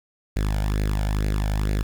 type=tone with flanger; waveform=sawtooth; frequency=51.4 Hz; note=G#1; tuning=17 cents flat; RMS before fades=-23 dBFS; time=0.36-1.83 s; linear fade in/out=5 ms; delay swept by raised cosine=0.45 to 1.35 ms; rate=2.2 Hz; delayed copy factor=+0.7; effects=8-bit